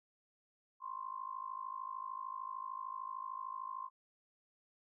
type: tone with amplitude modulation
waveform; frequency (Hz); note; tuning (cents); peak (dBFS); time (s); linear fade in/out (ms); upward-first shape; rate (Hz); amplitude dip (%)
sine; 1051; C6; +7; -37; 0.8-3.9; 50; sine; 53.3; 90
effects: none